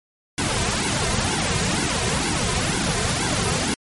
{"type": "noise with flanger", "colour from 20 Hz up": "pink", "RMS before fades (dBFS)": -22, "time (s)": [0.38, 3.74], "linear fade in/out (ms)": 0, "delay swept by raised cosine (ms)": [1.6, 3.6], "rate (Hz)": 2.1, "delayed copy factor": -1, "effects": ["MP3 48 kbps"]}